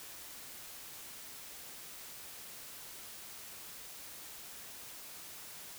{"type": "silence", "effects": ["white hiss -49 dBFS RMS until 5.78 s"]}